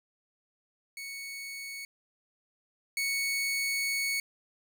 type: tone pair in turn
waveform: sawtooth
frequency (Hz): 2219 / 2219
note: C#7 / C#7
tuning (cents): +1 / +1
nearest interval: unison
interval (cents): 0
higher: neither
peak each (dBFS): -35 / -25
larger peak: second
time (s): 0.97-1.85 / 2.97-4.2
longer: second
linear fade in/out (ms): 2
effects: none